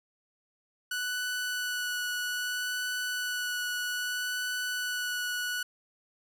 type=tone with vibrato; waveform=sawtooth; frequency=1480 Hz; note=F#6; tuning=in tune; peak=-27 dBFS; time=0.91-5.63 s; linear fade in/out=5 ms; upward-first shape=sine; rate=0.62 Hz; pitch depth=11 cents each way; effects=none